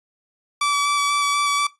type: tone with vibrato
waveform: sawtooth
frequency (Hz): 1151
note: D6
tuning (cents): -35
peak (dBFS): -14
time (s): 0.61-1.67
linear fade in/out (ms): 5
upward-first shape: square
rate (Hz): 4.1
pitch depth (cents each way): 10
effects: noise-tail reverb RT60 0.2 s tail -18 dB re dry + resampled to 24000 Hz